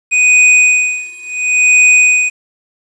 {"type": "tone with tremolo", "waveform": "square", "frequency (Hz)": 2489, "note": "D#7", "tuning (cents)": 0, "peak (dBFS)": -5, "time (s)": [0.11, 2.3], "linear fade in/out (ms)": 20, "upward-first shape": "sine", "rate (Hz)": 0.71, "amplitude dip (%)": 95, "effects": ["resampled to 22050 Hz", "7-bit"]}